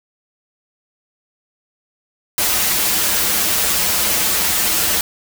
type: noise with comb filter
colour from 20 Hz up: white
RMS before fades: -17 dBFS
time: 2.38-5.01 s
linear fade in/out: 2 ms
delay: 7.5 ms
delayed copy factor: -0.8
effects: none